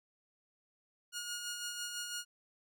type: tone with tremolo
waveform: 10% pulse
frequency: 1434 Hz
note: F6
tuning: 45 cents sharp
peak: -29 dBFS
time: 1.12-2.25 s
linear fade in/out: 50 ms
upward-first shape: sine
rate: 6 Hz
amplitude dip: 40%
effects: none

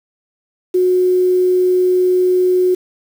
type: tone with quantisation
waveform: sine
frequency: 365.2 Hz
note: F#4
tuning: 23 cents flat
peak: -10 dBFS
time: 0.74-2.75 s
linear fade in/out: 10 ms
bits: 6
effects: none

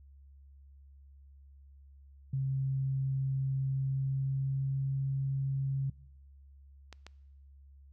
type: tone with pitch glide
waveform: sine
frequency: 134.5 to 135.98 Hz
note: C3 to C#3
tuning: +48 to -33 cents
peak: -29 dBFS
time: 2.33-5.9 s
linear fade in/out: 5 ms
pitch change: +19 cents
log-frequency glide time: 3.67-4.93 s
type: clicks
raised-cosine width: 0.2 ms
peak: -29 dBFS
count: 2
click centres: 6.927 / 7.066 s
effects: noise-tail reverb RT60 1.0 s tail -23 dB re dry + added 69 Hz sine -53 dBFS peak until 7.92 s

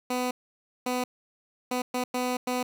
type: tone bursts at uneven times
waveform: 15% pulse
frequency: 250 Hz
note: B3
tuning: 21 cents sharp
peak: -20 dBFS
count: 6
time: 0.1-0.31 / 0.86-1.04 / 1.71-1.82 / 1.94-2.04 / 2.14-2.37 / 2.47-2.63 s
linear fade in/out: 5 ms
effects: none

